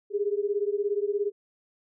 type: beating tone pair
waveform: sine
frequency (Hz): 401.4 / 418.4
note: G4 / G#4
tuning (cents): +41 / +13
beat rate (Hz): 17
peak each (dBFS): -27 / -28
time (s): 0.1-1.32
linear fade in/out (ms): 50
effects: none